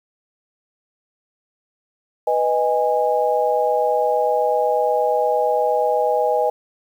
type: chord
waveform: sine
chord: G# minor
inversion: first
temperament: equal with one note detuned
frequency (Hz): 493.9 / 622.3 / 823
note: B4 / D#5 / G#5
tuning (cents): 0 / 0 / -16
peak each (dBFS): -20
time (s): 2.27-6.5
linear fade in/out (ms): 5
effects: 8-bit